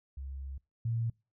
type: tone pair in turn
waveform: sine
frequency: 67.7 / 115.28 Hz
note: C#2 / A#2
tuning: -40 / -19 cents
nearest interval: major sixth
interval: 921 cents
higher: second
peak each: -38 / -29 dBFS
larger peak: second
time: 0.17-0.58 / 0.85-1.1 s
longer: first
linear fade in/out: 5 ms
effects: noise-tail reverb RT60 0.3 s tail -26 dB re dry